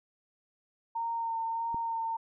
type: tone with vibrato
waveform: sine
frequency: 916 Hz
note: A#5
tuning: 31 cents flat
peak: -30 dBFS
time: 0.95-2.17 s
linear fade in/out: 10 ms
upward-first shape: sine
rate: 1.6 Hz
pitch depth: 17 cents each way
type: click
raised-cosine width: 3 ms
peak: -28 dBFS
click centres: 1.745 s
effects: none